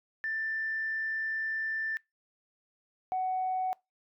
sine tone pair in turn, 1775 / 746.3 Hz, A6 / F#5, +15 / +15 cents, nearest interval octave + minor third, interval 1500 cents, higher first, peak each -30 / -27 dBFS, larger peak second, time 0.24-1.97 / 3.12-3.73 s, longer first, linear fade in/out 0 ms, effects noise-tail reverb RT60 0.2 s tail -24 dB re dry + tanh soft clip ceiling -24 dBFS

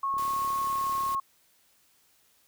sine tone with pitch glide, 1094 to 1087.7 Hz, C#6 to C#6, -23 to -33 cents, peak -26 dBFS, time 0.03-1.2 s, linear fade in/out 5 ms, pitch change -10 cents, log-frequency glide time 0.63-0.83 s
click train, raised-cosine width 2 ms, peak -35 dBFS, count 37, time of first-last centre 0.14-1.148 s, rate 35.7 Hz
white noise, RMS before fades -43 dBFS, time 0.18-1.15 s, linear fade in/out 2 ms
effects white hiss -65 dBFS RMS until 2.47 s

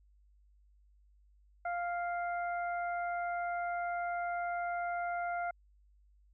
harmonic tone, 698.5 Hz, F5, in tune, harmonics 1 / 2 / 3, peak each -34 / -40 / -47 dBFS, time 1.65-5.51 s, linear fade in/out 5 ms, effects added 50 Hz sine -62 dBFS peak until 6.33 s

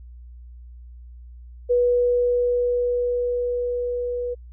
sine tone with level ramp, 488.2 Hz, B4, 20 cents flat, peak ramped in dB -15 to -24 dBFS, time 1.69-4.35 s, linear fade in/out 20 ms, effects added 60 Hz sine -39 dBFS peak until 4.52 s

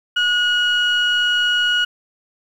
sine tone pair together, 1451.4 / 2905 Hz, F#6 / F#7, -34 / -32 cents, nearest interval octave, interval 1202 cents, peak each -16 dBFS, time 0.16-1.85 s, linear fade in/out 10 ms, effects tanh soft clip ceiling -10 dBFS + 8-bit

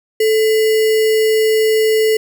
sine tone with sample-and-hold, 437.3 Hz, A4, 11 cents flat, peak -10 dBFS, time 0.2-2.17 s, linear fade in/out 5 ms, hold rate 2450 Hz, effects none

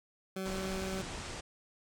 20% pulse tone, 190 Hz, F#3, 46 cents sharp, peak -31 dBFS, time 0.36-1.02 s, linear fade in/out 5 ms
pink low-pass noise, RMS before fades -42 dBFS, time 0.45-1.41 s, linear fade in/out 10 ms, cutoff 8900 Hz, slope 48 dB/octave
effects none

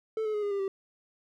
triangle tone with pitch steps, 440 / 429.2 / 418.7 / 408.4 / 398.4 / 388.6 Hz, A4 / A4 / G#4 / G#4 / G4 / G4, 0 / -43 / +14 / -29 / +28 / -15 cents, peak -26 dBFS, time 0.17-0.68 s, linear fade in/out 2 ms, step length 85 ms, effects none

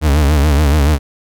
40% pulse tone with vibrato, 73.42 Hz, D2, in tune, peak -8 dBFS, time 0.01-0.99 s, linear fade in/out 50 ms, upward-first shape sine, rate 7 Hz, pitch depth 110 cents each way, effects none

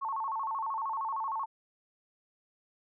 sine tone with vibrato, 988 Hz, B5, in tune, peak -31 dBFS, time 0.01-1.46 s, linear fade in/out 20 ms, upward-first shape square, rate 13 Hz, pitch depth 180 cents each way, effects none

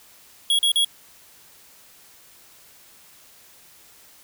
square tone bursts, 3322 Hz, G#7, in tune, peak -17 dBFS, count 3, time 0.5-0.847 s, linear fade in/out 2 ms, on 89 ms, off 40 ms, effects white hiss -51 dBFS RMS until 4.23 s

